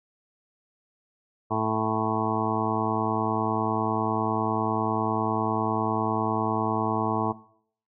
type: harmonic tone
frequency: 110 Hz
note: A2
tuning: in tune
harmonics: 1 / 2 / 3 / 4 / 6 / 7 / 8 / 9 / 10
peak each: -32 / -32 / -32 / -32 / -32 / -32 / -32 / -32 / -32 dBFS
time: 1.5-7.33 s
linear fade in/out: 20 ms
effects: noise-tail reverb RT60 0.6 s tail -19 dB re dry